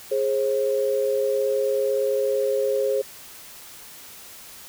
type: tone pair together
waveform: sine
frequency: 415.7 / 535 Hz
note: G#4 / C5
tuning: +2 / +38 cents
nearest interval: major third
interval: 436 cents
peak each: -23 / -22 dBFS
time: 0.11-3.02 s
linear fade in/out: 10 ms
effects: white hiss -43 dBFS RMS until 4.68 s